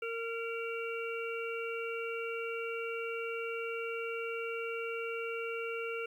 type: harmonic tone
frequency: 460 Hz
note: A#4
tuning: 23 cents flat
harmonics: 1 / 3 / 5 / 6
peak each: -37 / -42 / -44 / -43 dBFS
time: 0.02-6.06 s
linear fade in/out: 5 ms
effects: 11-bit